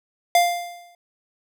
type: tone with exponential decay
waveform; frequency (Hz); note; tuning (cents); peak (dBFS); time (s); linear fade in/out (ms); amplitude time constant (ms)
square; 698.5; F5; 0; -12; 0.35-0.95; 2; 130
effects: none